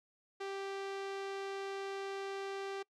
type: tone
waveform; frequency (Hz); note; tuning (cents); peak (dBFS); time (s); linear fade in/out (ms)
sawtooth; 392; G4; 0; -35; 0.4-2.83; 10
effects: noise-tail reverb RT60 0.1 s tail -24 dB re dry + low-pass 5000 Hz 12 dB/octave